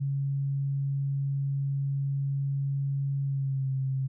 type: tone with pitch glide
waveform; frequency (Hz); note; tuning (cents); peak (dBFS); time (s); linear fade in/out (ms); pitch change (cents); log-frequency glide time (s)
sine; 138.59 to 133.48; C#3 to C3; 0 to +35; -26; 0-4.08; 20; -65; 3.24-3.7
effects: none